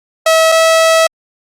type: tone pair in turn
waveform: sawtooth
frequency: 646 / 649.7 Hz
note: E5 / E5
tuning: -35 / -25 cents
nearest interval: unison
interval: 10 cents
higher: second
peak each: -3 dBFS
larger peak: neither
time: 0.26-0.52 / 0.52-1.07 s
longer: second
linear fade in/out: 5 ms
effects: low-pass 11000 Hz 12 dB/octave + Opus 48 kbps